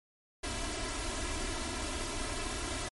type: noise with comb filter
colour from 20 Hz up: pink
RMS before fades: -36 dBFS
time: 0.43-2.89 s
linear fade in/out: 10 ms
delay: 3 ms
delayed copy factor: +0.95
effects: MP3 48 kbps